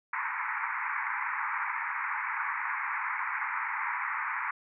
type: band-pass noise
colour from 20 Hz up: pink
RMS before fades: -33 dBFS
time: 0.13-4.51 s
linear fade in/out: 5 ms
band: 870 to 2300 Hz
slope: 96 dB/octave
effects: none